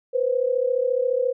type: tone pair together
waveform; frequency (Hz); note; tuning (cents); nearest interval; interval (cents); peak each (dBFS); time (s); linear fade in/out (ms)
sine; 488.9 / 523.3; B4 / C5; -18 / 0; minor second; 118; -22; 0.13-1.33; 20
effects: none